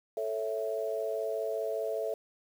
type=chord; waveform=sine; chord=A major; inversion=none; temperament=equal; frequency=440 / 554.4 / 659.3 Hz; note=A4 / C#5 / E5; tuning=0 / 0 / 0 cents; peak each=-34 / -37 / -34 dBFS; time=0.17-2.14 s; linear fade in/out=2 ms; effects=9-bit